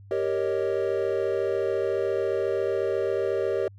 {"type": "chord", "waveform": "triangle", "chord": "Eb dominant seventh", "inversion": "first", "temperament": "equal", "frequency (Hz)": [392, 466.2, 554.4, 622.3], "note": ["G4", "Bb4", "Db5", "Eb5"], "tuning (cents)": [0, 0, 0, 0], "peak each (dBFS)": [-25, -27, -28, -30], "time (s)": [0.11, 3.68], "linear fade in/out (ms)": 2, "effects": ["added 99 Hz sine -45 dBFS peak until 3.78 s"]}